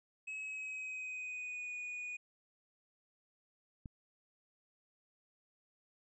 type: tone with pitch glide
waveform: triangle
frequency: 2566 to 2464 Hz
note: E7 to D#7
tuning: -47 to -17 cents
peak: -39 dBFS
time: 0.27-2.17 s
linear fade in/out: 10 ms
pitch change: -70 cents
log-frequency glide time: 0.39-1.74 s
type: click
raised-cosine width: 5 ms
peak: -34 dBFS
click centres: 3.858 s
effects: resampled to 24000 Hz